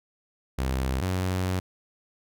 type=tone pair in turn; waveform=sawtooth; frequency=65.41 / 92.5 Hz; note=C2 / F#2; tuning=0 / 0 cents; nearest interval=tritone; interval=600 cents; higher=second; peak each=-21 dBFS; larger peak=neither; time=0.58-1.01 / 1.01-1.6 s; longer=second; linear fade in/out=10 ms; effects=none